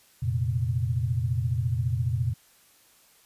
sine chord, F suspended fourth, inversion none, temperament just, 87.31 / 116.41 / 130.96 Hz, F2 / Bb2 / C3, 0 / -2 / +2 cents, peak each -30 / -26 / -29 dBFS, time 0.22-2.34 s, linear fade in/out 10 ms, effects white hiss -59 dBFS RMS until 3.25 s + resampled to 32000 Hz

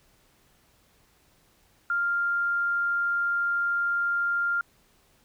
sine tone, 1396.9 Hz, F6, in tune, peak -23 dBFS, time 1.9-4.61 s, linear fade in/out 2 ms, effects pink hiss -63 dBFS RMS until 5.24 s

